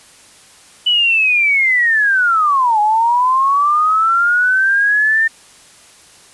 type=linear two-way sweep; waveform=sine; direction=down then up; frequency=2985 to 828 to 1814 Hz; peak=-10 dBFS; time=0.86-5.28 s; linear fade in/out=10 ms; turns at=2.8 s; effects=white hiss -44 dBFS RMS until 6.33 s + resampled to 24000 Hz

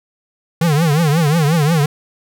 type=tone with vibrato; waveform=square; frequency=156.3 Hz; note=D#3; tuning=8 cents sharp; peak=-12 dBFS; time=0.61-1.86 s; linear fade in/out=5 ms; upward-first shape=triangle; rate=5.6 Hz; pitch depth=200 cents each way; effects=none

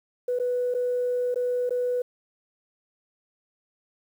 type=tone with dropouts; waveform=sine; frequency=493.9 Hz; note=B4; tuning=in tune; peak=-22 dBFS; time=0.28-2.02 s; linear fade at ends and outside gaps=5 ms; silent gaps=0.389-0.398 / 0.741-0.747 / 1.344-1.358 / 1.694-1.706 s; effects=tanh soft clip ceiling -18 dBFS + 9-bit

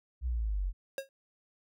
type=exponential sweep; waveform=sine; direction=down; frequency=64.9 to 43.65 Hz; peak=-29 dBFS; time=0.21-0.73 s; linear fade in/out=50 ms
type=tone with exponential decay; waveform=square; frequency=542 Hz; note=C#5; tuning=39 cents flat; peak=-31 dBFS; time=0.98-1.09 s; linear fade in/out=1 ms; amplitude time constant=23 ms
effects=none

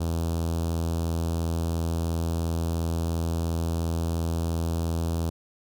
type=tone with notch filter; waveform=sawtooth; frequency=82.9 Hz; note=E2; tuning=10 cents sharp; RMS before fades=-27 dBFS; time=0-5.3 s; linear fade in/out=10 ms; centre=2000 Hz; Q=0.57; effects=none

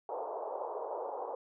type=band-pass noise; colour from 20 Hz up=pink; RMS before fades=-39 dBFS; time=0.09-1.35 s; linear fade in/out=2 ms; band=420 to 1000 Hz; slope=48 dB/octave; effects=none

